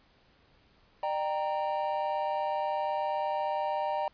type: chord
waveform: triangle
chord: G minor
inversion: second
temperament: equal with one note detuned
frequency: 602.8 / 784 / 932.3 Hz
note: D5 / G5 / Bb5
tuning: +45 / 0 / 0 cents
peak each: -31 dBFS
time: 1.03-4.08 s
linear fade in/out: 2 ms
effects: pink hiss -64 dBFS RMS until 4.13 s + resampled to 11025 Hz